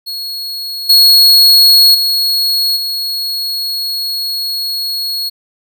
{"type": "tone with level steps", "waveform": "45% pulse", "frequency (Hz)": 4325, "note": "C#8", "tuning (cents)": -43, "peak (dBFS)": [-19, -3, -10, -15], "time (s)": [0.06, 5.3], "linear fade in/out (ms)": 20, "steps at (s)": [0.89, 1.94, 2.76], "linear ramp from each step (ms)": 10, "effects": []}